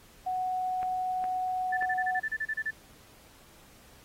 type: tone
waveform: sine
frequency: 740 Hz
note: F#5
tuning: in tune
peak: -28 dBFS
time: 0.26-2.2 s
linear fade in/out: 10 ms
type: clicks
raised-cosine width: 0.5 ms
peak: -28 dBFS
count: 3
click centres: 0.83 / 1.241 / 1.825 s
type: tone bursts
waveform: sine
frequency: 1760 Hz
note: A6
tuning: in tune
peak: -28 dBFS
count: 12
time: 1.72-2.709 s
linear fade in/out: 10 ms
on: 54 ms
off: 31 ms
effects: pink hiss -57 dBFS RMS until 4.04 s + AAC 48 kbps